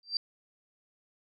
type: tone with exponential growth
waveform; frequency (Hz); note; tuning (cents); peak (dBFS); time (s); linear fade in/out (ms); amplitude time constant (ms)
sine; 4699; D8; 0; -23; 0.03-0.17; 2; 29
effects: none